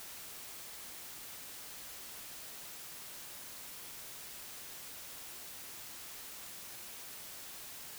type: silence
effects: white hiss -48 dBFS RMS until 7.98 s